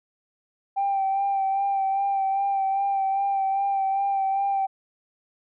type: tone with vibrato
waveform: sine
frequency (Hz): 784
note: G5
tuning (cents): 0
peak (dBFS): -20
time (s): 0.76-4.67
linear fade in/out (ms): 20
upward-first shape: sine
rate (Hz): 2.5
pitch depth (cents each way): 26
effects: tanh soft clip ceiling -17 dBFS